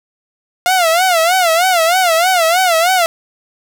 sawtooth tone with vibrato, 698.5 Hz, F5, in tune, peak -6 dBFS, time 0.66-3.06 s, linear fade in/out 0 ms, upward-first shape sine, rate 3.2 Hz, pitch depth 140 cents each way, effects none

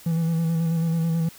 triangle tone with vibrato, 164.81 Hz, E3, in tune, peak -18 dBFS, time 0.06-1.29 s, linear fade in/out 5 ms, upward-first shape square, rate 9.2 Hz, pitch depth 25 cents each way, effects white hiss -47 dBFS RMS until 1.38 s

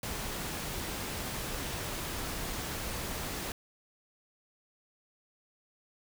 pink noise, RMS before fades -37 dBFS, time 0.03-3.52 s, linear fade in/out 2 ms, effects none

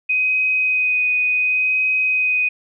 sine tone with vibrato, 2506 Hz, D#7, 12 cents sharp, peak -15 dBFS, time 0.09-2.49 s, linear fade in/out 10 ms, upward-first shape sine, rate 0.69 Hz, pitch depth 11 cents each way, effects none

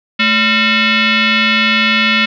sine tone with frequency modulation, 220 Hz, A3, in tune, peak -9 dBFS, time 0.19-2.26 s, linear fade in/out 10 ms, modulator 797 Hz, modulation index 4.1, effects none

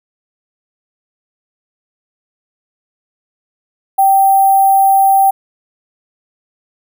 sine tone with sample-and-hold, 780 Hz, G5, 9 cents flat, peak -6 dBFS, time 3.98-5.31 s, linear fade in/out 10 ms, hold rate 11025 Hz, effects none

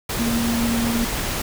sine tone in noise, 233.1 Hz, A#3, in tune, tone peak -20 dBFS, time 0.19-1.05 s, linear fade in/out 5 ms, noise pink, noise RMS -25 dBFS, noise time 0.09-1.42 s, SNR +2 dB, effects none

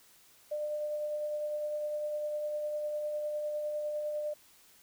sine tone with tremolo, 599 Hz, D5, 34 cents sharp, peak -31 dBFS, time 0.51-4.34 s, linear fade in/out 10 ms, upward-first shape sine, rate 9.9 Hz, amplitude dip 25%, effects white hiss -61 dBFS RMS until 4.82 s

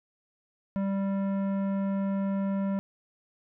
sine tone with tanh clipping, 196 Hz, G3, in tune, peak -28 dBFS, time 0.76-2.79 s, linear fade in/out 0 ms, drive 14 dB, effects none

